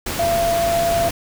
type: tone in noise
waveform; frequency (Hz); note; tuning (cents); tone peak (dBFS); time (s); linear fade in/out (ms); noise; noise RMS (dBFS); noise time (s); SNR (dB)
sine; 679; F5; -49; -16; 0.19-1.09; 5; pink; -25; 0.06-1.11; +6
effects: none